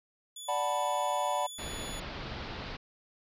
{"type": "tone", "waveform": "20% pulse", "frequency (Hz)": 3447, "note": "A7", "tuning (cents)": -36, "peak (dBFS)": -36, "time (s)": [0.36, 2], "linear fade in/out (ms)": 5}
{"type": "chord", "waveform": "triangle", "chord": "B minor seventh", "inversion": "first", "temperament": "equal", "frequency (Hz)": [587.3, 740, 880, 987.8], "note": ["D5", "F#5", "A5", "B5"], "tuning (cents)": [0, 0, 0, 0], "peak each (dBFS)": [-32, -32, -33, -31], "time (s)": [0.48, 1.47], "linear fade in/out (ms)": 10}
{"type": "low-pass noise", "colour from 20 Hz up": "pink", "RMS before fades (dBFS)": -40, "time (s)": [1.58, 2.77], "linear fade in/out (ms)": 10, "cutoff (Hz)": 4800, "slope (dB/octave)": 48}
{"effects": []}